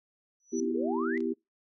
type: tone with exponential growth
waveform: sine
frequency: 5920 Hz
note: F#8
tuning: in tune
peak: -35 dBFS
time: 0.4-0.6 s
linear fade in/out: 1 ms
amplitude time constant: 43 ms
type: chord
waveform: sine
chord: E minor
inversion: second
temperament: equal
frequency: 246.9 / 329.6 / 392 Hz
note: B3 / E4 / G4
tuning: 0 / 0 / 0 cents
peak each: -32 dBFS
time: 0.52-1.34 s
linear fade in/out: 20 ms
type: exponential sweep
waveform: sine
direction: up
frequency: 233.1 to 2093 Hz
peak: -34 dBFS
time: 0.59-1.18 s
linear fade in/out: 5 ms
type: clicks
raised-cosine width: 0.2 ms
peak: -35 dBFS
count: 2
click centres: 1.177 / 1.205 s
effects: noise-tail reverb RT60 0.2 s tail -25 dB re dry